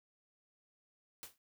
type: noise with exponential decay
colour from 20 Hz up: white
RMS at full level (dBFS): -44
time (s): 1.23-1.38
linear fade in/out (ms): 0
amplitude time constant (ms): 31
effects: none